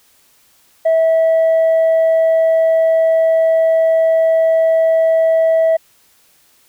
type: tone with tanh clipping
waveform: sine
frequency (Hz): 650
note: E5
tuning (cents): -24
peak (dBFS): -10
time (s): 0.85-5.77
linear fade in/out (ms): 10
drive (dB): 1
effects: white hiss -53 dBFS RMS until 6.68 s